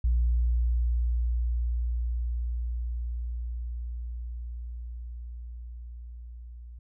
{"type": "tone with level ramp", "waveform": "sine", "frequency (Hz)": 59.3, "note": "A#1", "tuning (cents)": 30, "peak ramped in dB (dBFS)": [-19, -41], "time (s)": [0.04, 6.79], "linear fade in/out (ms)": 5, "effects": ["tanh soft clip ceiling -18 dBFS"]}